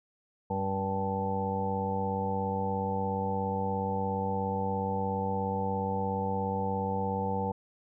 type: harmonic tone with a mistuned harmonic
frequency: 97 Hz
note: G2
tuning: 18 cents flat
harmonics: 1 / 2 / 3 / 4 / 5 / 6 / 8 / 9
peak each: -36 / -34 / -46 / -46 / -34 / -45 / -37 / -34 dBFS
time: 0.5-7.52 s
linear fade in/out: 5 ms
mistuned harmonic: 3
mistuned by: -29 cents
effects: none

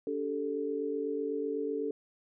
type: chord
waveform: sine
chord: D suspended fourth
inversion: none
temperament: equal with one note detuned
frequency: 287.8 / 392 / 440 Hz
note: D4 / G4 / A4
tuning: -35 / 0 / 0 cents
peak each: -36 / -38 / -33 dBFS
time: 0.07-1.91 s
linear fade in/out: 2 ms
effects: none

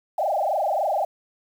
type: tone with frequency modulation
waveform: sine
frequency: 704 Hz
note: F5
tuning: 14 cents sharp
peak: -20 dBFS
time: 0.18-1.05 s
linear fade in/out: 5 ms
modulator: 23.5 Hz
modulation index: 4.8
effects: 8-bit

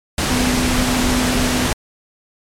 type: tone in noise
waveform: sine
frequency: 250 Hz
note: B3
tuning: 21 cents sharp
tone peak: -18 dBFS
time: 0.3-1.67 s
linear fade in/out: 2 ms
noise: pink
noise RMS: -18 dBFS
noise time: 0.18-1.73 s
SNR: -3 dB
effects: low-pass 10000 Hz 12 dB/octave + MP3 96 kbps

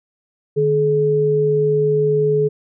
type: tone pair together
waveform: sine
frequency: 150.8 / 425.9 Hz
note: D3 / G#4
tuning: +46 / +44 cents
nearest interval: octave + tritone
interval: 1798 cents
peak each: -20 / -14 dBFS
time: 0.56-2.49 s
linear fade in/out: 20 ms
effects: none

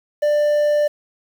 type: tone with quantisation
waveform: triangle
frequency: 592 Hz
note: D5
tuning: 14 cents sharp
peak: -12 dBFS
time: 0.22-0.88 s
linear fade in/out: 10 ms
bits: 7
effects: none

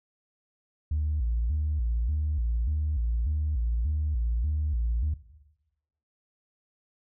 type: tone with vibrato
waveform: sine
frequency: 65.9 Hz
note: C2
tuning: 13 cents sharp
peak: -23 dBFS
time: 0.91-5.14 s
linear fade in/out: 5 ms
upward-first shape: square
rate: 1.7 Hz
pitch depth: 240 cents each way
effects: noise-tail reverb RT60 1.0 s tail -17 dB re dry + tanh soft clip ceiling -21 dBFS

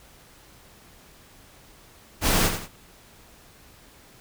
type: noise with echo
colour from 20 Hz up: pink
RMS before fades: -21 dBFS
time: 2.21-2.51 s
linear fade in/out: 50 ms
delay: 88 ms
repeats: 2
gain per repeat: -8 dB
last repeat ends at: 2.686 s
effects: pink hiss -52 dBFS RMS until 4.2 s

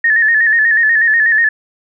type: tone with vibrato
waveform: sine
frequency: 1792 Hz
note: A6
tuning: 31 cents sharp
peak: -8 dBFS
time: 0.04-1.49 s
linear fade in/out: 5 ms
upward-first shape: square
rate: 8.2 Hz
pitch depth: 58 cents each way
effects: none

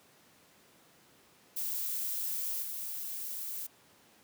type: noise with level steps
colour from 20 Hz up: violet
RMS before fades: -35 / -39 dBFS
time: 1.56-3.67 s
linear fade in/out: 10 ms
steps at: 2.62 s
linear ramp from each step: 5 ms
effects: pink hiss -62 dBFS RMS until 4.23 s + high-pass 150 Hz 12 dB/octave

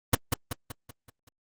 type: noise with echo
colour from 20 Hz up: pink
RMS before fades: -18 dBFS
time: 0.13-0.15 s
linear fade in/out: 5 ms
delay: 190 ms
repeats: 6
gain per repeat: -6 dB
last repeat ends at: 1.29 s
effects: Opus 32 kbps

